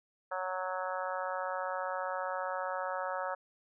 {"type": "harmonic tone", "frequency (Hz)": 185, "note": "F#3", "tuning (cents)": 0, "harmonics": [3, 4, 5, 6, 7, 8, 9], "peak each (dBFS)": [-38, -41, -40, -44, -40, -45, -45], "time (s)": [0.31, 3.35], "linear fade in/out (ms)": 10, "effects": []}